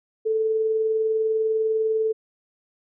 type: tone with tremolo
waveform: sine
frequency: 440 Hz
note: A4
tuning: in tune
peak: -18 dBFS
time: 0.25-2.13 s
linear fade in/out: 20 ms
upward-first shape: sine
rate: 20 Hz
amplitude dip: 30%
effects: none